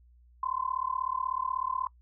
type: tone with amplitude modulation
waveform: sine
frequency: 1032 Hz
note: C6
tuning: 24 cents flat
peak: -25 dBFS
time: 0.43-1.87 s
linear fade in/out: 2 ms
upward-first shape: sine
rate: 36.3 Hz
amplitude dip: 100%
effects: noise-tail reverb RT60 0.1 s tail -23 dB re dry + added 60 Hz sine -56 dBFS peak until 2.01 s